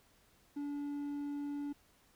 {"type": "tone", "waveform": "triangle", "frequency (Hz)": 287.8, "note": "D4", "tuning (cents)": -35, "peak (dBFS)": -35, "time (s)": [0.56, 1.73], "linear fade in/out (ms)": 10, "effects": ["pink hiss -68 dBFS RMS until 2.15 s"]}